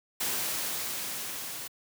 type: noise with level ramp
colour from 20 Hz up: white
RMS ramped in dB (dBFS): -30 to -39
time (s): 0.2-1.68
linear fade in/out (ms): 10
effects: high-pass 100 Hz 12 dB/octave